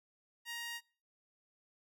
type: tone with high-pass filter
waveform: sawtooth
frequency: 940 Hz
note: A#5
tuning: 14 cents sharp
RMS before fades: -43 dBFS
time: 0.45-0.81 s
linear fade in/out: 50 ms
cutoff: 2000 Hz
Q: 1.5
effects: noise-tail reverb RT60 0.4 s tail -24 dB re dry